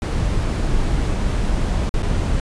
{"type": "noise with dropouts", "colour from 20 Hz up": "brown", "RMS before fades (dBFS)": -19, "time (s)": [0.02, 2.4], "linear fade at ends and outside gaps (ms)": 1, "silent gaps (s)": [[1.893, 1.94], [2.023, 2.029]], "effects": ["resampled to 22050 Hz"]}